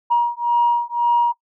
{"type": "beating tone pair", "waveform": "sine", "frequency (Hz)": [950, 951.9], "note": ["A#5", "A#5"], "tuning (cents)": [33, 36], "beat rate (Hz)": 1.9, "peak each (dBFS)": -17, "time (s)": [0.1, 1.33], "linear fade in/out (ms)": 20, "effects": ["noise-tail reverb RT60 0.1 s tail -22 dB re dry", "tanh soft clip ceiling -8 dBFS"]}